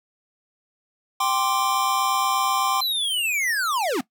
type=chord; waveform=square; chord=G suspended fourth; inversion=none; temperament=equal; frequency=784 / 1046.5 / 1174.7 Hz; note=G5 / C6 / D6; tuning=0 / 0 / 0 cents; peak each=-26 / -24 / -27 dBFS; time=1.2-2.81 s; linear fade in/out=5 ms
type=linear sweep; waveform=square; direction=down; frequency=4120 to 220 Hz; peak=-22 dBFS; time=2.81-4.01 s; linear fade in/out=5 ms
effects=noise-tail reverb RT60 0.1 s tail -18 dB re dry